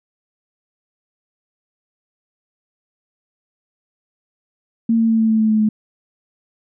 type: tone with pitch steps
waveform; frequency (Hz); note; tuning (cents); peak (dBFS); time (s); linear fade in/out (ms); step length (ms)
sine; 228.2 / 226.2 / 224.3 / 222.3 / 220.4 / 218.5 / 216.6 / 214.8; A#3 / A3 / A3 / A3 / A3 / A3 / A3 / A3; -37 / +48 / +34 / +18 / +3 / -12 / -27 / -41; -12; 4.89-5.69; 5; 100
effects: none